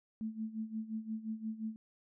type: tone with tremolo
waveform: sine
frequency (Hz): 220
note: A3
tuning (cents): 0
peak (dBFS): -34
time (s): 0.21-1.76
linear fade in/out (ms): 0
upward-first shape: sine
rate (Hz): 5.7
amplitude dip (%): 80
effects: none